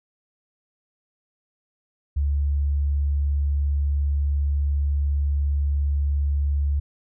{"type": "tone", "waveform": "sine", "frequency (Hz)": 71.4, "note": "D2", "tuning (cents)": -48, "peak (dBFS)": -19, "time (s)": [2.16, 6.8], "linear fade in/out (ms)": 10, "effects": []}